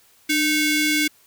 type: ring-modulated tone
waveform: sawtooth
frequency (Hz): 1244.5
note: D#6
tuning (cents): 0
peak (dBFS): -11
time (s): 0.29-1.08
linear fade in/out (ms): 10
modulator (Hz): 944
effects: white hiss -56 dBFS RMS until 1.26 s